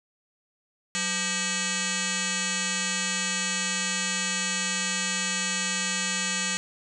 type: tone with frequency modulation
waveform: sine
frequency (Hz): 2272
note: C#7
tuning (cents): +42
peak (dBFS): -25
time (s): 0.95-6.57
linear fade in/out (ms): 0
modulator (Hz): 695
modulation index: 8
effects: none